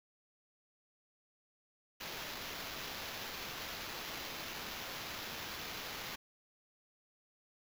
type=noise with sample-and-hold; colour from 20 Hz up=violet; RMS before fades=-44 dBFS; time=2-6.16 s; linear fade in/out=10 ms; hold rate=8820 Hz; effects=none